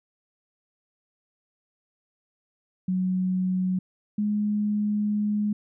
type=tone pair in turn; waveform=sine; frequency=185 / 208.8 Hz; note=F#3 / G#3; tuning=0 / +10 cents; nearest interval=major second; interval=210 cents; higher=second; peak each=-22 dBFS; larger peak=neither; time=2.88-3.79 / 4.18-5.53 s; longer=second; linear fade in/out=5 ms; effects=none